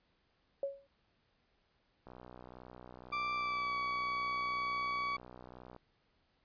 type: tone with exponential decay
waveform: sine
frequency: 554.4 Hz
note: C#5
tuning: in tune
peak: -30 dBFS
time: 0.63-0.87 s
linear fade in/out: 2 ms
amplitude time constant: 52 ms
type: click train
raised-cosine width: 1 ms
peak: -37 dBFS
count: 230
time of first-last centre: 2.07-5.764 s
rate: 62 Hz
type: tone with pitch glide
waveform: 30% pulse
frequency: 1174.7 to 1134 Hz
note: D6 to C#6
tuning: 0 to +39 cents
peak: -31 dBFS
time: 3.12-5.17 s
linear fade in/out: 10 ms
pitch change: -61 cents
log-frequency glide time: 3.35-3.77 s
effects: pink hiss -75 dBFS RMS until 6.44 s + resampled to 11025 Hz